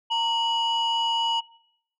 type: tone pair together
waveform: sine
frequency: 920 / 2926 Hz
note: A#5 / F#7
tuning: -23 / -20 cents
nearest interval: octave + minor sixth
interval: 2003 cents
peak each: -23 dBFS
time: 0.1-1.41 s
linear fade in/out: 20 ms
effects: noise-tail reverb RT60 0.7 s tail -23 dB re dry + tanh soft clip ceiling -18 dBFS